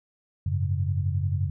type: chord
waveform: sine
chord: F# suspended second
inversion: none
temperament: equal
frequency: 92.5 / 103.83 / 138.59 Hz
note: F#2 / G#2 / C#3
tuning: 0 / 0 / 0 cents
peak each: -25 / -30 / -29 dBFS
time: 0.46-1.5 s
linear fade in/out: 5 ms
effects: none